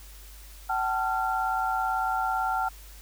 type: tone cluster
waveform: sine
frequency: 759 / 877 / 1379 Hz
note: F#5 / A5 / F6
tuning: +44 / -6 / -22 cents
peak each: -28 / -30 / -29 dBFS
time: 0.69-2.69 s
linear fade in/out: 10 ms
effects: added 50 Hz sine -45 dBFS peak until 3.01 s + white hiss -51 dBFS RMS until 3.01 s